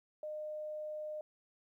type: tone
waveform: sine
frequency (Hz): 610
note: D#5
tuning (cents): -34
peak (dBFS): -39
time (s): 0.23-1.21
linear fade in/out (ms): 2
effects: 13-bit